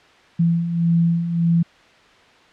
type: beating tone pair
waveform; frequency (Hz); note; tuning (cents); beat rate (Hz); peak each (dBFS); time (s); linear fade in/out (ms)
sine; 167.2 / 168.9; E3 / E3; +25 / +42; 1.7; -23 / -16; 0.39-1.63; 10
effects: white hiss -50 dBFS RMS until 2.52 s + low-pass 3000 Hz 12 dB/octave